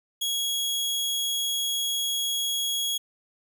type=tone; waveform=sawtooth; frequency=3322 Hz; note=G#7; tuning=in tune; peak=-22 dBFS; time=0.21-2.98 s; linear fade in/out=10 ms; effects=none